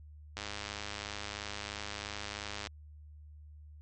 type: click train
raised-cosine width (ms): 0.2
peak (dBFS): -21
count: 238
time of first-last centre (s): 0.37-2.671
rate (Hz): 103
effects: added 75 Hz sine -49 dBFS peak until 3.81 s + MP3 48 kbps